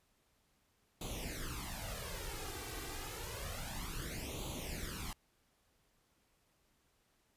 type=noise with flanger; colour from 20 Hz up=pink; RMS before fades=-43 dBFS; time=1.01-5.13 s; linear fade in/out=2 ms; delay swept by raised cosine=0.28 to 2.58 ms; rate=0.29 Hz; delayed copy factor=+0.8; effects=pink hiss -75 dBFS RMS until 7.36 s + resampled to 32000 Hz